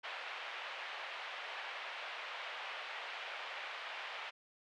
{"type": "band-pass noise", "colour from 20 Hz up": "white", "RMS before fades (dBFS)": -45, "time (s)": [0.03, 4.31], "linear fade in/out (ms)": 20, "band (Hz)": [570, 3000], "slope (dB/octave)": 24, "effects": []}